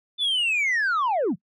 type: linear sweep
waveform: sine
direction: down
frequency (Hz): 3548 to 133.4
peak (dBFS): -18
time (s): 0.18-1.36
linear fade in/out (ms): 50
effects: noise-tail reverb RT60 0.1 s tail -26 dB re dry + tanh soft clip ceiling -19 dBFS